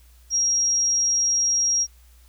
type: tone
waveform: sine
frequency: 5630 Hz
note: F8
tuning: 13 cents sharp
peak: -18 dBFS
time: 0.3-1.87 s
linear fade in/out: 50 ms
effects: added 60 Hz sine -49 dBFS peak until 2.28 s + white hiss -59 dBFS RMS until 2.28 s